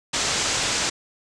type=low-pass noise; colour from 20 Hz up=white; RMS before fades=-24 dBFS; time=0.13-0.9 s; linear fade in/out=10 ms; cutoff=7900 Hz; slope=48 dB/octave; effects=none